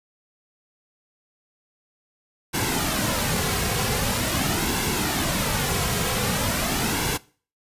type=noise with flanger; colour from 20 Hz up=pink; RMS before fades=-24 dBFS; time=2.53-7.18 s; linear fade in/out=20 ms; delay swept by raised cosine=1.6 to 3.4 ms; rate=0.44 Hz; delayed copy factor=-0.55; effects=noise-tail reverb RT60 0.4 s tail -21 dB re dry + resampled to 32000 Hz